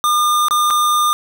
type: tone with dropouts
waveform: square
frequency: 1208 Hz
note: D6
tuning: 48 cents sharp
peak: -13 dBFS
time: 0.04-1.13 s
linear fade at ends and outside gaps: 0 ms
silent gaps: 0.484-0.509 / 0.703-0.707 s
effects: none